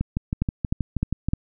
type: two click trains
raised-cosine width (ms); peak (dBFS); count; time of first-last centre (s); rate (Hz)
5; -9 / -11; 4 / 9; 0.42-1.335 / 0.01-1.286; 3.28 / 6.27
effects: none